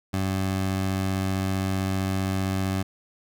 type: tone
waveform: 20% pulse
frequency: 95.4 Hz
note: G2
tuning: 47 cents flat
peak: -19 dBFS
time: 0.13-2.83 s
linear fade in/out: 10 ms
effects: none